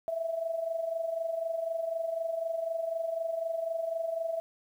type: tone with amplitude modulation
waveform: sine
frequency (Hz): 659.3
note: E5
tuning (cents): 0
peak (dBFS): -27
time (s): 0.08-4.4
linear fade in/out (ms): 0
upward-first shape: sine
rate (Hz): 24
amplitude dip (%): 65
effects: 10-bit